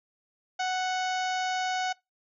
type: harmonic tone with a mistuned harmonic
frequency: 742 Hz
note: F#5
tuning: 5 cents sharp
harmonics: 1 / 2 / 3 / 4 / 5 / 6 / 7 / 8 / 9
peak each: -28 / -34 / -38 / -40 / -42 / -44 / -45 / -46 / -47 dBFS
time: 0.59-1.93 s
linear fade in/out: 10 ms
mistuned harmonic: 3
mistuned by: -16 cents
effects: noise-tail reverb RT60 0.2 s tail -23 dB re dry